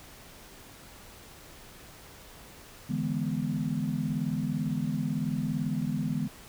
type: chord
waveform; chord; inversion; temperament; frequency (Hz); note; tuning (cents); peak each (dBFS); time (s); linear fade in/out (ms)
sine; E dominant seventh; third; equal; 146.83 / 164.81 / 207.7 / 246.9; D3 / E3 / G#3 / B3; 0 / 0 / 0 / 0; -33; 2.89-6.28; 10
effects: pink hiss -50 dBFS RMS until 6.48 s